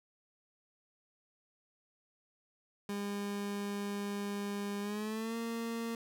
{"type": "tone with pitch glide", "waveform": "30% pulse", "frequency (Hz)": [202.6, 230.1], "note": ["G#3", "A#3"], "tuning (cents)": [-43, -22], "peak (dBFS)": -33, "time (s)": [2.89, 5.95], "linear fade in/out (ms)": 2, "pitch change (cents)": 221, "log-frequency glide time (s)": [4.81, 5.36], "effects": []}